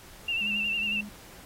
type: tone with vibrato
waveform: sine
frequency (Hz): 2728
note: F7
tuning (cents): -41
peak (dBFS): -26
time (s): 0.28-1.01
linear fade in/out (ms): 5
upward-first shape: sine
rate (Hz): 11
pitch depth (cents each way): 53
type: tone with tremolo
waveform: sine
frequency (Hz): 207.4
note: G#3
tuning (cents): -2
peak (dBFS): -35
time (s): 0.41-1.09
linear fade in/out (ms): 0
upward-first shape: triangle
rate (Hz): 2.2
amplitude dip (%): 90
effects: pink hiss -50 dBFS RMS until 1.45 s + AAC 48 kbps